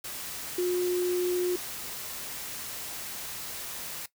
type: tone in noise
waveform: sine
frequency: 358.6 Hz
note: F4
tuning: 46 cents sharp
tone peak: -24 dBFS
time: 0.58-1.56 s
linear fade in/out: 5 ms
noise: white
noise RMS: -38 dBFS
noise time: 0.04-4.06 s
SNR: +11 dB
effects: noise-tail reverb RT60 0.1 s tail -17 dB re dry